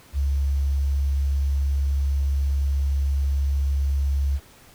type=tone with quantisation; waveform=sine; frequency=69.4 Hz; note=C#2; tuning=3 cents sharp; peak=-19 dBFS; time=0.13-4.4 s; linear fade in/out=50 ms; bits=8; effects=pink hiss -51 dBFS RMS until 4.74 s